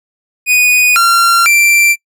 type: tone with pitch steps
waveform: 45% pulse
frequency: 2476 / 1374 / 2353 Hz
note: D#7 / F6 / D7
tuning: -9 / -29 / +3 cents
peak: -6 dBFS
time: 0.46-1.96 s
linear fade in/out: 50 ms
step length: 500 ms
effects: noise-tail reverb RT60 0.1 s tail -24 dB re dry